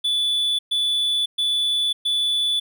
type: tone bursts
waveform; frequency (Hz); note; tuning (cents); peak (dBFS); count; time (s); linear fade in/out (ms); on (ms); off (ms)
triangle; 3465; A7; -27; -17; 4; 0.04-2.6; 10; 550; 120
effects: none